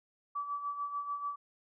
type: tone with tremolo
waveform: sine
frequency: 1152 Hz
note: D6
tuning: 34 cents flat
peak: -32 dBFS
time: 0.35-1.36 s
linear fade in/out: 10 ms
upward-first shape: sine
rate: 6.8 Hz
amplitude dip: 60%
effects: none